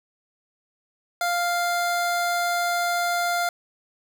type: tone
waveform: 25% pulse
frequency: 698.5 Hz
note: F5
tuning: in tune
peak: -18 dBFS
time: 1.21-3.49 s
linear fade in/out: 2 ms
effects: none